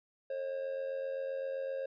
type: tone with amplitude modulation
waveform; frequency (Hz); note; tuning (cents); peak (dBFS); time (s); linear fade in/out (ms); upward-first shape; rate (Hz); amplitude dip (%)
triangle; 538; C5; +48; -30; 0.3-1.86; 5; sine; 87.7; 60
effects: resampled to 11025 Hz